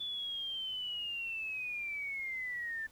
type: linear sweep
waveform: sine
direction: down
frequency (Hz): 3471 to 1760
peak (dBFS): -36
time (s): 0-2.87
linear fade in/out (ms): 10
effects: pink hiss -63 dBFS RMS until 2.91 s

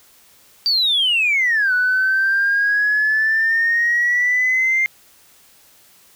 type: exponential two-way sweep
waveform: sine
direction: down then up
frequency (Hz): 4699 to 1477 to 2109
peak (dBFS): -13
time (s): 0.66-4.86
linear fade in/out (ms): 0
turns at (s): 1.73
effects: tanh soft clip ceiling -10 dBFS + white hiss -51 dBFS RMS until 6.15 s

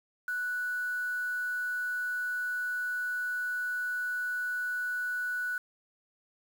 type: tone with quantisation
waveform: sine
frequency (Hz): 1480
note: F#6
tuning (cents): 0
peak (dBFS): -30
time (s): 0.28-5.58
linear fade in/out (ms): 2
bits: 8
effects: none

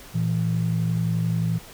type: tone pair together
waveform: sine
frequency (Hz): 115.39 / 166.9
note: A#2 / E3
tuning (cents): -17 / +22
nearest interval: tritone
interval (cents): 639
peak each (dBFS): -23 / -22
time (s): 0.14-1.59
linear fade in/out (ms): 20
effects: tanh soft clip ceiling -14 dBFS + pink hiss -44 dBFS RMS until 1.73 s

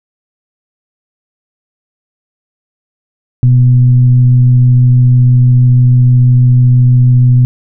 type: tone with frequency modulation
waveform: sine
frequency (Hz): 124.9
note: B2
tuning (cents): +20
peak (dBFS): -3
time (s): 3.43-7.45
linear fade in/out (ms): 0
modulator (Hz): 118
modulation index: 0.28
effects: none

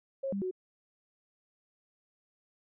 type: tone with pitch steps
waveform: sine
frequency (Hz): 541 / 198.2 / 370.5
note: C#5 / G3 / F#4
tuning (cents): -42 / +19 / +2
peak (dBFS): -31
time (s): 0.23-0.512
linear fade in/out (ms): 10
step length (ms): 94
effects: none

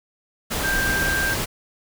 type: tone in noise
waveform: sine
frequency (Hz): 1582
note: G6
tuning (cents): +15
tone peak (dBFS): -21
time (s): 0.63-1.35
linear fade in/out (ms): 20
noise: pink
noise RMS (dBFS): -25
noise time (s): 0.5-1.46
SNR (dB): +1
effects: none

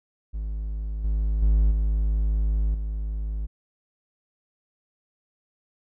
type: tone with level steps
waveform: triangle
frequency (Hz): 52.6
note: G#1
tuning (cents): +23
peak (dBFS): -25 / -19 / -14 / -18 / -24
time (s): 0.33-3.47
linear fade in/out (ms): 20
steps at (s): 1.04 / 1.42 / 1.71 / 2.74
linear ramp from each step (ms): 5
effects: none

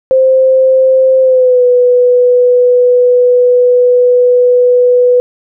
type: tone with pitch glide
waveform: sine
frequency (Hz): 523.3 to 493.9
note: C5 to B4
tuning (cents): 0 to 0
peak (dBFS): -4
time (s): 0.11-5.2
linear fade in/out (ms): 0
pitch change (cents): -100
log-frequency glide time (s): 1.21-1.64
effects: none

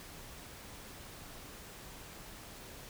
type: silence
effects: pink hiss -50 dBFS RMS until 2.89 s

